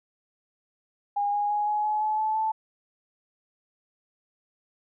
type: tone with pitch steps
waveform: sine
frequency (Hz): 815 / 823.5 / 832.1 / 840.8 / 849.6 / 858.5 / 867.5 / 876.5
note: G#5 / G#5 / G#5 / G#5 / G#5 / A5 / A5 / A5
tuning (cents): -33 / -15 / +3 / +21 / +39 / -43 / -25 / -7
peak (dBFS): -23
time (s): 1.16-2.52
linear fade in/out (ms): 10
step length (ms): 170
effects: none